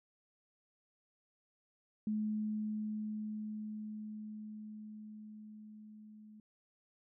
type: tone with level ramp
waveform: sine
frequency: 213.7 Hz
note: G#3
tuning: 50 cents sharp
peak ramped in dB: -32 to -53 dBFS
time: 2.07-6.4 s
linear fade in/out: 2 ms
effects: none